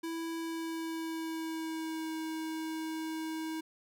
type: tone with pitch glide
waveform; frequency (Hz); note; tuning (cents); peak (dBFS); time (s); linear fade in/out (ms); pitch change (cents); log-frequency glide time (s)
square; 329.6 to 318.7; E4 to D#4; 0 to +42; -36; 0.03-3.61; 10; -58; 0.37-2.17
effects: none